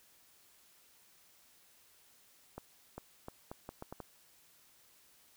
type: accelerating click train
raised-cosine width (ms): 1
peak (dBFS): -29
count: 8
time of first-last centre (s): 2.58-4.003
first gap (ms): 400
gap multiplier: 0.76
effects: white hiss -65 dBFS RMS until 5.36 s